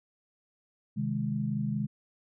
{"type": "chord", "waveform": "sine", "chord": "Ab major", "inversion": "first", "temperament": "equal", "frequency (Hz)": [130.81, 155.56, 207.7], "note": ["C3", "Eb3", "Ab3"], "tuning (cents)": [0, 0, 0], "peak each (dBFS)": [-33, -34, -31], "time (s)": [0.96, 1.87], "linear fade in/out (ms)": 20, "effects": []}